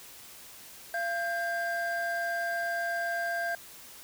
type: tone pair together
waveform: triangle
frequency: 685 / 1592.9 Hz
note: F5 / G6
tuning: -34 / +27 cents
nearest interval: octave + minor third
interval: 1461 cents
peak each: -30 / -30 dBFS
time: 0.94-3.55 s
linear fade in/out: 2 ms
effects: white hiss -49 dBFS RMS until 4.03 s